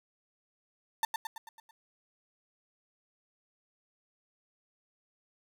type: tone with echo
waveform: 35% pulse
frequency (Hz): 896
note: A5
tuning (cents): +31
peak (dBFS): -24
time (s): 1.03-1.05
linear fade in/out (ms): 2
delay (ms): 110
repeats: 6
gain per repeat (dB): -5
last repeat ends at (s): 1.71
effects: none